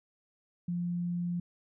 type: tone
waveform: sine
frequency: 174.61 Hz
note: F3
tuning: in tune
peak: -30 dBFS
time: 0.68-1.4 s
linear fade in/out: 5 ms
effects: none